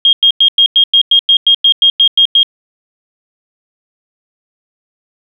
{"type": "tone bursts", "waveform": "sine", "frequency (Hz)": 3240, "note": "G#7", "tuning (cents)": -43, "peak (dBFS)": -4, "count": 14, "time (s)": [0.05, 2.431], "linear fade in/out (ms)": 2, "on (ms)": 80, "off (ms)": 97, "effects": ["7-bit"]}